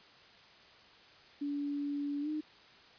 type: tone with pitch glide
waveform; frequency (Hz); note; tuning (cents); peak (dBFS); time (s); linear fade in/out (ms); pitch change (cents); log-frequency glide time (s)
sine; 286.9 to 305.7; D4 to D#4; -40 to -30; -33; 1.41-2.41; 10; +110; 2.21-2.29
effects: white hiss -58 dBFS RMS until 2.98 s + resampled to 11025 Hz